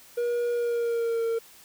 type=tone with pitch glide; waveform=triangle; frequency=478.6 to 457.8 Hz; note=A#4 to A#4; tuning=+46 to -31 cents; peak=-22 dBFS; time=0.17-1.39 s; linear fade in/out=10 ms; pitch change=-77 cents; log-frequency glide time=0.52-1.24 s; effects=white hiss -52 dBFS RMS until 1.64 s